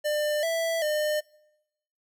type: tone with pitch steps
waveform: square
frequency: 598 / 660 / 605 Hz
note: D5 / E5 / D#5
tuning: +31 / +2 / -49 cents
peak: -25 dBFS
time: 0.04-1.21 s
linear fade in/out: 20 ms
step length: 390 ms
effects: noise-tail reverb RT60 0.9 s tail -24 dB re dry